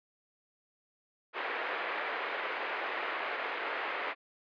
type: band-pass noise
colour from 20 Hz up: white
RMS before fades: -36 dBFS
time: 1.33-4.15 s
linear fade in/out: 50 ms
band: 380 to 2300 Hz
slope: 24 dB/octave
effects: resampled to 11025 Hz